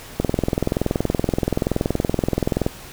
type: click train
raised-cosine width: 2 ms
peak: -5 dBFS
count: 53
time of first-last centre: 0.2-2.664 s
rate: 21.1 Hz
effects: pink hiss -39 dBFS RMS until 2.92 s